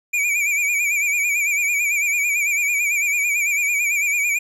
square tone with vibrato, 2349 Hz, D7, in tune, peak -18 dBFS, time 0.13-4.39 s, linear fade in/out 10 ms, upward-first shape sine, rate 9 Hz, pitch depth 76 cents each way, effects low-pass 12000 Hz 12 dB/octave + 10-bit

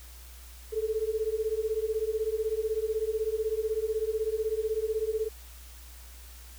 sine beating tone pair, 430 / 446 Hz, A4 / A4, -40 / +23 cents, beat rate 16 Hz, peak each -30 dBFS, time 0.72-5.29 s, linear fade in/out 20 ms, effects added 60 Hz sine -46 dBFS peak until 6.58 s + white hiss -52 dBFS RMS until 6.58 s

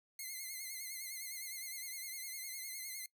5% pulse tone with vibrato, 2102 Hz, C7, 7 cents sharp, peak -33 dBFS, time 0.19-3.06 s, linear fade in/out 2 ms, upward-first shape sine, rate 9.8 Hz, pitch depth 64 cents each way, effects noise-tail reverb RT60 0.1 s tail -21 dB re dry

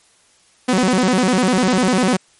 sawtooth tone with vibrato, 217.1 Hz, A3, 23 cents flat, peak -9 dBFS, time 0.68-2.17 s, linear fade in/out 10 ms, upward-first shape square, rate 10 Hz, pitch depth 260 cents each way, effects white hiss -54 dBFS RMS until 2.39 s + MP3 48 kbps

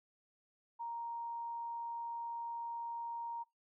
sine tone, 934 Hz, A#5, 3 cents sharp, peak -39 dBFS, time 0.79-3.44 s, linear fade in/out 20 ms, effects noise-tail reverb RT60 0.2 s tail -25 dB re dry

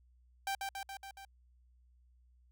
sawtooth tone with echo, 784 Hz, G5, in tune, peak -30 dBFS, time 0.47-0.55 s, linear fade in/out 2 ms, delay 140 ms, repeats 5, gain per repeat -3 dB, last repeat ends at 1.25 s, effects added 61 Hz sine -63 dBFS peak until 2.51 s

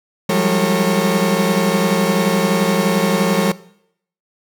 35% pulse tone cluster, 173.6 / 190.7 / 202.3 / 452.6 / 547 Hz, F3 / G3 / G#3 / A4 / C#5, -10 / -47 / -45 / +49 / -23 cents, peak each -19 dBFS, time 0.29-3.52 s, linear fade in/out 5 ms, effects noise-tail reverb RT60 0.7 s tail -19 dB re dry

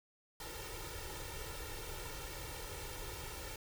pink noise with comb filter, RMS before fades -45 dBFS, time 0.4-3.56 s, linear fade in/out 2 ms, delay 2.2 ms, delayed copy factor +0.9, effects none

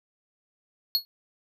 square tone with exponential decay, 4340 Hz, C#8, 37 cents flat, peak -17 dBFS, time 0.95-1.05 s, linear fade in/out 0 ms, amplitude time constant 21 ms, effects none

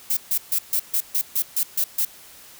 violet noise bursts, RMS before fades -21 dBFS, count 10, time 0.1-2.05 s, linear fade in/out 5 ms, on 69 ms, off 140 ms, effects white hiss -46 dBFS RMS until 2.59 s

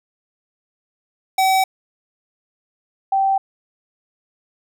square / sine tone pair in turn, 762 / 778 Hz, G5 / G5, -49 / -13 cents, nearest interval unison, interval 36 cents, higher second, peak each -14 dBFS, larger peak neither, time 1.38-1.64 / 3.12-3.38 s, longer neither, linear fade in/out 5 ms, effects none

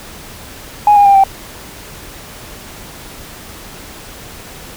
sine tone with pitch steps, 831 / 813.4 / 796.2 / 779.4 Hz, G#5 / G#5 / G5 / G5, +1 / -36 / +27 / -10 cents, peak -3 dBFS, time 0.87-1.238 s, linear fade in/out 2 ms, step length 92 ms, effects tanh soft clip ceiling 0 dBFS + pink hiss -33 dBFS RMS until 4.76 s

